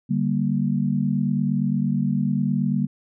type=chord; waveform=sine; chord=G minor; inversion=second; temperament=just; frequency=147 / 196 / 235.2 Hz; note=D3 / G3 / Bb3; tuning=+2 / 0 / +16 cents; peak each=-24 / -23 / -24 dBFS; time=0.09-2.87 s; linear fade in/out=20 ms; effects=none